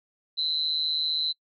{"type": "tone with amplitude modulation", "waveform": "sine", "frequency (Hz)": 4023, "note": "B7", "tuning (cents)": 31, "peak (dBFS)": -20, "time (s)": [0.37, 1.33], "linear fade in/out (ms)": 20, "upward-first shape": "sine", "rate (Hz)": 155, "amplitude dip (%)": 95, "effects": ["noise-tail reverb RT60 0.1 s tail -26 dB re dry"]}